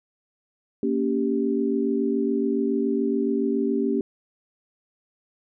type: chord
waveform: sine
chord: G diminished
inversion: first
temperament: equal with one note detuned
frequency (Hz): 233.1 / 280.2 / 392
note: Bb3 / Db4 / G4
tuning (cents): 0 / +19 / 0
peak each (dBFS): -25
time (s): 0.83-4.01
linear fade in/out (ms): 2
effects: none